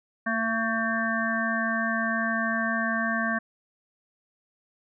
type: harmonic tone with a mistuned harmonic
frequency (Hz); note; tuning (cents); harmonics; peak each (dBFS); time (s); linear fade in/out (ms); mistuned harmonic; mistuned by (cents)
224.8; A3; +37; 1 / 3 / 5 / 7 / 8; -29 / -32 / -32 / -29 / -31; 0.26-3.39; 10; 1; +15
effects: none